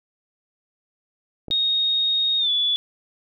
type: clicks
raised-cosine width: 2 ms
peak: -22 dBFS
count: 2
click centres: 1.483 / 1.504 s
type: tone with pitch glide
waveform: sine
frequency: 3729 to 3439 Hz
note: A#7 to A7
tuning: 0 to -40 cents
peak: -18 dBFS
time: 1.51-2.76 s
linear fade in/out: 0 ms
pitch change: -140 cents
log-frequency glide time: 2.39-2.5 s
effects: none